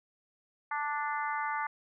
harmonic tone, 293.7 Hz, D4, in tune, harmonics 3 / 4 / 5 / 6 / 7, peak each -34 / -36 / -39 / -41 / -41 dBFS, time 0.71-1.67 s, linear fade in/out 5 ms, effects none

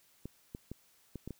clicks, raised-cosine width 3 ms, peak -28 dBFS, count 6, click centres 0.256 / 0.549 / 0.716 / 1.157 / 1.276 / 1.307 s, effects white hiss -67 dBFS RMS until 1.39 s

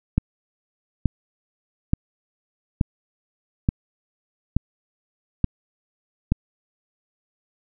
click train, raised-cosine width 5 ms, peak -5 dBFS, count 8, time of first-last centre 0.18-6.32 s, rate 1.14 Hz, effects none

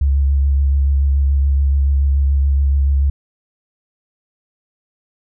sine tone with vibrato, 69.3 Hz, C#2, in tune, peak -11 dBFS, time 0.01-3.1 s, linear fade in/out 5 ms, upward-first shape triangle, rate 7 Hz, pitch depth 31 cents each way, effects none

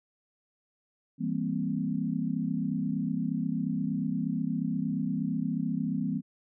sine chord, C dominant seventh, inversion first, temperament equal with one note detuned, 164.81 / 198.5 / 233.1 / 261.6 Hz, E3 / G3 / Bb3 / C4, 0 / +22 / 0 / 0 cents, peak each -33 dBFS, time 1.18-6.22 s, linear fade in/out 50 ms, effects none

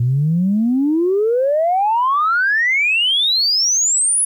sine exponential sweep, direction up, 116.54 to 10548 Hz, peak -12 dBFS, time 0-4.25 s, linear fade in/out 5 ms, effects tanh soft clip ceiling -8 dBFS + 9-bit

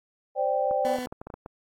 sine chord, C suspended second, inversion none, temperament just, 523.3 / 588.7 / 784.9 Hz, C5 / D5 / G5, 0 / +4 / +2 cents, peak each -27 dBFS, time 0.35-0.99 s, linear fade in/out 50 ms
clicks, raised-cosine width 1 ms, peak -24 dBFS, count 9, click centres 0.711 / 0.986 / 1.071 / 1.125 / 1.215 / 1.27 / 1.302 / 1.34 / 1.461 s
20% pulse tone, 250.4 Hz, B3, 24 cents sharp, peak -26 dBFS, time 0.85-1.06 s, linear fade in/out 0 ms
effects AAC 48 kbps

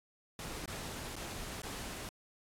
pink noise with dropouts, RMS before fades -43 dBFS, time 0.39-2.09 s, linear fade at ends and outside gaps 1 ms, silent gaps 0.658-0.678 / 1.156-1.164 / 1.619-1.633 s, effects low-pass 12000 Hz 12 dB/octave + AAC 64 kbps

